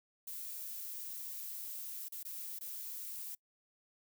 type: noise with dropouts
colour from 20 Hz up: violet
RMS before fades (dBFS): -44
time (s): 0.27-3.35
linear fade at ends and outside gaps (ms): 5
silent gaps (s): 2.085-2.121 / 2.231-2.25 / 2.589-2.609
effects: noise-tail reverb RT60 0.1 s tail -25 dB re dry